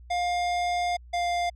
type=tone pair in turn; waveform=square; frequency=707 / 700.5 Hz; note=F5 / F5; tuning=+21 / +5 cents; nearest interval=unison; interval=16 cents; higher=first; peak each=-25 dBFS; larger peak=neither; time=0.1-0.97 / 1.13-1.5 s; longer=first; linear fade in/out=10 ms; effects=added 60 Hz sine -45 dBFS peak until 1.55 s + low-pass 6000 Hz 12 dB/octave